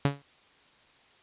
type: tone with exponential decay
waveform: sawtooth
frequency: 141.1 Hz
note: C#3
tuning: 31 cents sharp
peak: -15 dBFS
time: 0.05-0.22 s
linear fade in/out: 2 ms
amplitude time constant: 35 ms
effects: white hiss -60 dBFS RMS until 1.22 s + resampled to 8000 Hz